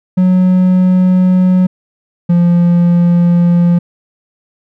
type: tone pair in turn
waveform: triangle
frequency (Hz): 183.7 / 173.39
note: F#3 / F3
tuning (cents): -12 / -12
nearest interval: minor second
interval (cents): 100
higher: first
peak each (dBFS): -4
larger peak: neither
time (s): 0.17-1.67 / 2.29-3.79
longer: neither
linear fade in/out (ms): 10
effects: none